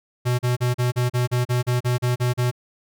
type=tone bursts; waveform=square; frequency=123.47 Hz; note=B2; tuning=in tune; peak=-19 dBFS; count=13; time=0.25-2.514 s; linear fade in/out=20 ms; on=140 ms; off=37 ms; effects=none